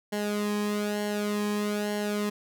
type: tone with flanger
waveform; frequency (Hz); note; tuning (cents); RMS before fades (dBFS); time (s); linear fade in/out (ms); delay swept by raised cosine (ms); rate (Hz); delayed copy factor
sawtooth; 207.7; G#3; 0; -29; 0.12-2.3; 10; 0.81 to 1.44; 1.1; -0.7
effects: none